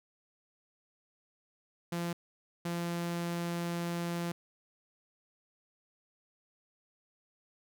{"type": "tone bursts at uneven times", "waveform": "sawtooth", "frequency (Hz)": 171.6, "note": "F3", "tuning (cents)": -30, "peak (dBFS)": -29, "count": 2, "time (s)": [[1.92, 2.13], [2.65, 4.32]], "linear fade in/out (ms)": 5, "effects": []}